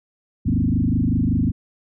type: tone with frequency modulation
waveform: sine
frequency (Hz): 170.9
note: F3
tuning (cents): -37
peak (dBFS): -16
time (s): 0.45-1.52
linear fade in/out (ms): 20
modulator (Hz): 25.3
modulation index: 4.1
effects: none